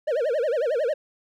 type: tone with vibrato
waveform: triangle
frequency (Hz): 538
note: C5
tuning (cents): +48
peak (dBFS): -19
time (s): 0.07-0.94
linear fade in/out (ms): 10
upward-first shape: sine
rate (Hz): 11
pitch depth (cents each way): 280
effects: none